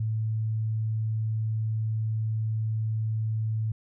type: tone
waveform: sine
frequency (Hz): 110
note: A2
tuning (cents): 0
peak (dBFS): -25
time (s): 0-3.72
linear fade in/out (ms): 5
effects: none